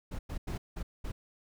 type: noise bursts at uneven times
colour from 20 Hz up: brown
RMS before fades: -36 dBFS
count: 5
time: 0.11-0.19 / 0.29-0.38 / 0.47-0.58 / 0.76-0.83 / 1.04-1.12 s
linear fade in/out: 10 ms
effects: none

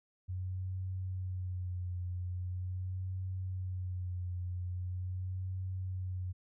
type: tone with vibrato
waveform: sine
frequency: 91.5 Hz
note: F#2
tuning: 19 cents flat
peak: -35 dBFS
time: 0.28-6.33 s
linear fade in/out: 20 ms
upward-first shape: sine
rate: 0.42 Hz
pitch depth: 35 cents each way
effects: none

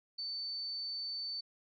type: tone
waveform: sine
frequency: 4530 Hz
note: C#8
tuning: 37 cents sharp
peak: -37 dBFS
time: 0.18-1.41 s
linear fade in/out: 10 ms
effects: none

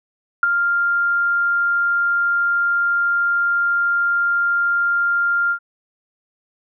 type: tone with ADSR envelope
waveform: sine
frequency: 1396.9 Hz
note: F6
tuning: in tune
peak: -8 dBFS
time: 0.43-5.59 s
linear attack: 3 ms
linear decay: 15 ms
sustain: -7 dB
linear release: 82 ms
effects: none

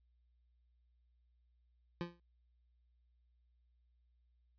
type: tone with exponential decay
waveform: 25% pulse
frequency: 172.9 Hz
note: F3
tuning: 17 cents flat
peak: -31 dBFS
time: 2.01-2.2 s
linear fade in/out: 0 ms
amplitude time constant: 40 ms
effects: added 60 Hz sine -70 dBFS peak until 4.58 s + resampled to 11025 Hz

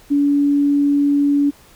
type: tone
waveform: sine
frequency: 285.7 Hz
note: D4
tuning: 48 cents flat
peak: -12 dBFS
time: 0.1-1.51 s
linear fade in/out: 20 ms
effects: pink hiss -48 dBFS RMS until 1.75 s

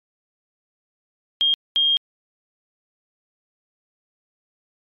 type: tone bursts at uneven times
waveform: sine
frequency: 3224 Hz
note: G7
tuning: 48 cents sharp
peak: -15 dBFS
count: 2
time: 1.41-1.54 / 1.76-1.97 s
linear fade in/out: 0 ms
effects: MP3 96 kbps

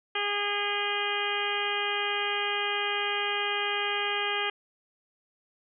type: harmonic tone with a mistuned harmonic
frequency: 409.2 Hz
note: G#4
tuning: 26 cents flat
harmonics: 1 / 2 / 3 / 4 / 5 / 6 / 7 / 8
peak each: -35 / -35 / -35 / -35 / -35 / -35 / -35 / -35 dBFS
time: 0.15-4.5 s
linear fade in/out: 5 ms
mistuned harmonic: 8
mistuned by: -49 cents
effects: none

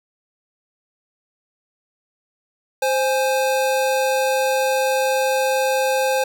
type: tone pair together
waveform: square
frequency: 523.3 / 830.7 Hz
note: C5 / G#5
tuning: 0 / 0 cents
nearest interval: minor sixth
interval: 800 cents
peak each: -19 / -23 dBFS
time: 2.82-6.24 s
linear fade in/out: 5 ms
effects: none

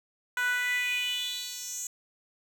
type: tone with high-pass filter sweep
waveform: 10% pulse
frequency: 493.9 Hz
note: B4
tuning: in tune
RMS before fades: -31 dBFS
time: 0.37-1.87 s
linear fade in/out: 2 ms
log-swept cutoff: 1300 to 6900 Hz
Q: 5.1
effects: none

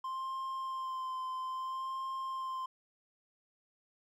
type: tone with vibrato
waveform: triangle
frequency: 1046.5 Hz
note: C6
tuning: in tune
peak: -34 dBFS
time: 0.04-2.66 s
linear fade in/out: 5 ms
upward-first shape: sine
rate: 0.6 Hz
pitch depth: 20 cents each way
effects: none

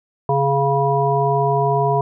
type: harmonic tone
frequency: 139 Hz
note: C#3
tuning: 5 cents sharp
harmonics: 1 / 3 / 5 / 7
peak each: -20 / -20 / -20 / -20 dBFS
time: 0.29-2.01 s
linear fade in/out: 2 ms
effects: none

